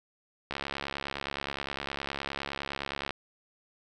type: click train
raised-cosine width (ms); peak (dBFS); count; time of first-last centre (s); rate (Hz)
0.3; -17; 182; 0.51-3.107; 69.7
effects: none